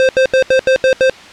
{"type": "tone bursts", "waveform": "square", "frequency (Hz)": 523.3, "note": "C5", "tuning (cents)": 0, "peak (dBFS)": -8, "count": 7, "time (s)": [0, 1.097], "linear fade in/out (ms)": 0, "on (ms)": 89, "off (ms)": 79, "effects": ["white hiss -35 dBFS RMS until 1.32 s", "low-pass 4000 Hz 12 dB/octave"]}